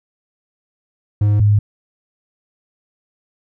triangle / sine tone pair in turn, 103.83 / 103.83 Hz, G#2 / G#2, 0 / 0 cents, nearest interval unison, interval 0 cents, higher neither, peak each -9 dBFS, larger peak neither, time 1.21-1.4 / 1.4-1.59 s, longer neither, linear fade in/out 5 ms, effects none

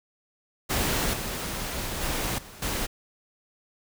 pink noise with level steps, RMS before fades -26 / -32 / -29 / -45 / -29 dBFS, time 0.69-2.87 s, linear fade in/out 20 ms, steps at 1.13 / 2.01 / 2.38 / 2.62 s, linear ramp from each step 5 ms, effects none

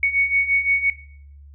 sine beating tone pair, 2223 / 2228.8 Hz, C#7 / C#7, +4 / +9 cents, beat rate 5.8 Hz, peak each -23 / -18 dBFS, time 0.03-0.9 s, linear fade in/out 2 ms, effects noise-tail reverb RT60 0.6 s tail -18 dB re dry + added 71 Hz sine -41 dBFS peak until 1.54 s

